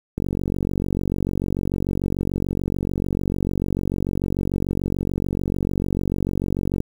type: click train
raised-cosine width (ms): 3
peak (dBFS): -10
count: 311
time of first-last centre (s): 0.18-6.804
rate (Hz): 46.8
effects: 7-bit